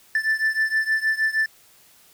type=beating tone pair; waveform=triangle; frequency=1760 / 1766.4 Hz; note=A6 / A6; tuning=0 / +6 cents; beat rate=6.4 Hz; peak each=-20 / -22 dBFS; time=0.15-1.46 s; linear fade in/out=2 ms; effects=white hiss -54 dBFS RMS until 2.13 s